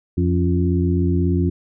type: harmonic tone with a mistuned harmonic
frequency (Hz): 87.5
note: F2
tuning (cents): +4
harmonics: 1 / 2 / 3 / 4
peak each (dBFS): -18 / -21 / -23 / -24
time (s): 0.17-1.5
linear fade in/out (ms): 10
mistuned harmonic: 3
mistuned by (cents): +71
effects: none